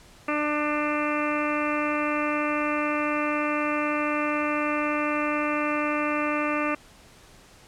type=harmonic tone; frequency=298 Hz; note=D4; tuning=25 cents sharp; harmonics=1 / 2 / 3 / 4 / 5 / 6 / 7 / 8 / 9; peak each=-28 / -30 / -37 / -29 / -36 / -37 / -36 / -35 / -35 dBFS; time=0.28-6.75 s; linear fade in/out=5 ms; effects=pink hiss -52 dBFS RMS until 7.67 s + low-pass 10000 Hz 12 dB/octave